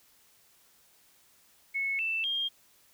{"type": "tone with pitch steps", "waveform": "sine", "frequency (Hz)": [2197, 2658, 3217], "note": ["C#7", "E7", "G7"], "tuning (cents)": [-16, 14, 44], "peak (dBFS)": -28, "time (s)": [1.74, 2.49], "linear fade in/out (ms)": 20, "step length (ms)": 250, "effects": ["white hiss -63 dBFS RMS until 2.93 s"]}